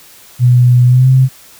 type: tone with pitch glide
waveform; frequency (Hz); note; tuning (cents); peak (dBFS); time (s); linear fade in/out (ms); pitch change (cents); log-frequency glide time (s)
sine; 123.47 to 130.81; B2 to C3; 0 to 0; -4; 0.39-1.29; 50; +100; 0.86-1.09
effects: white hiss -40 dBFS RMS until 1.59 s